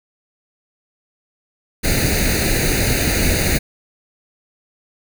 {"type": "noise with comb filter", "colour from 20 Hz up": "pink", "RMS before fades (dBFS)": -17, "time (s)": [1.83, 3.59], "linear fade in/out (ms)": 20, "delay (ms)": 0.46, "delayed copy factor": 0.85, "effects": []}